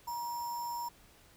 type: tone with sample-and-hold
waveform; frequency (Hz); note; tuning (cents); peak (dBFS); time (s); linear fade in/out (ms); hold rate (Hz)
sine; 952; A#5; +36; -35; 0.07-0.89; 10; 6300
effects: pink hiss -61 dBFS RMS until 1.36 s